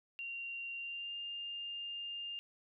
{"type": "tone with pitch glide", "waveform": "sine", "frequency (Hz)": [2764, 2807], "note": ["F7", "F7"], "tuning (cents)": [-19, 8], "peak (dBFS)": -40, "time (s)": [0.19, 2.39], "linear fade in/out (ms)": 0, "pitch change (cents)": 27, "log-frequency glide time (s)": [0.76, 1.14], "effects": []}